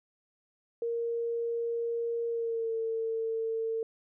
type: tone with pitch glide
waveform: sine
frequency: 466.2 to 450.1 Hz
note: A#4 to A4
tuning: 0 to +39 cents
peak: -29 dBFS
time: 0.82-3.83 s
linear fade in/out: 2 ms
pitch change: -61 cents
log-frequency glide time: 2.28-2.77 s
effects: none